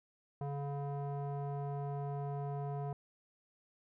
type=tone with low-pass filter; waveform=square; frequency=141.7 Hz; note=C#3; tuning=38 cents sharp; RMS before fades=-39 dBFS; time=0.41-2.93 s; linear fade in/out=2 ms; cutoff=810 Hz; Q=2.4; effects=none